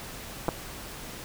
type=clicks; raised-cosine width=1 ms; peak=-12 dBFS; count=2; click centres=0.483 / 0.489 s; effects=pink hiss -41 dBFS RMS until 1.24 s